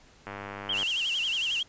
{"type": "click train", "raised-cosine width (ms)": 0.5, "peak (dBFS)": -22, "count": 57, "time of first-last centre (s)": [0.27, 0.83], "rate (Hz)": 100}
{"type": "tone with vibrato", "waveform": "sine", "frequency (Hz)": 2960, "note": "F#7", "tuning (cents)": 0, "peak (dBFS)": -26, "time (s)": [0.69, 1.63], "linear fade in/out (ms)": 5, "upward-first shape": "sine", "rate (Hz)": 11, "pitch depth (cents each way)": 170}
{"type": "noise", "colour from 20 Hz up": "blue", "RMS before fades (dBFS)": -35, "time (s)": [0.72, 1.64], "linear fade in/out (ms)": 50}
{"effects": ["pink hiss -57 dBFS RMS until 1.68 s", "resampled to 16000 Hz"]}